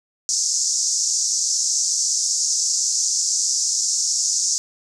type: band-pass noise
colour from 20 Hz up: white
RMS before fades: -21 dBFS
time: 0.29-4.58 s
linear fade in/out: 0 ms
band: 5300 to 7200 Hz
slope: 48 dB/octave
effects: none